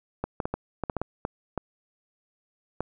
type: clicks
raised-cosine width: 1 ms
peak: -14 dBFS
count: 11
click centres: 0.24 / 0.402 / 0.455 / 0.54 / 0.837 / 0.898 / 0.967 / 1.016 / 1.251 / 1.577 / 2.806 s
effects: none